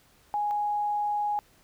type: tone pair in turn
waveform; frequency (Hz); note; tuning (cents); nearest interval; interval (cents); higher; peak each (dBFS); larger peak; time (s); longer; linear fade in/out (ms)
sine; 830 / 830; G#5 / G#5; -1 / -1; unison; 0; neither; -25; neither; 0.34-0.51 / 0.51-1.39; second; 0
effects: pink hiss -61 dBFS RMS until 1.63 s